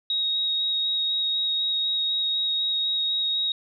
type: tone with vibrato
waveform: sine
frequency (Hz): 3774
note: A#7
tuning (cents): +21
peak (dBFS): -22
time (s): 0.1-3.52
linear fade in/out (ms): 2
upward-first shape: square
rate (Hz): 4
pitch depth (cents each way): 8
effects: none